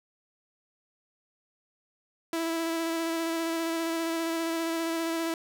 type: tone with vibrato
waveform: sawtooth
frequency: 329.6 Hz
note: E4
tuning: in tune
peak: -24 dBFS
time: 2.33-5.34 s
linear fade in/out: 2 ms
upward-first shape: square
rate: 15 Hz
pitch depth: 13 cents each way
effects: none